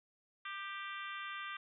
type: harmonic tone with a mistuned harmonic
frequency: 392 Hz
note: G4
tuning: in tune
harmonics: 3 / 4 / 5 / 6 / 7 / 8 / 9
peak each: -45 / -47 / -49 / -51 / -52 / -53 / -54 dBFS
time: 0.45-1.57 s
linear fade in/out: 5 ms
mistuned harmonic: 3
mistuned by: +26 cents
effects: none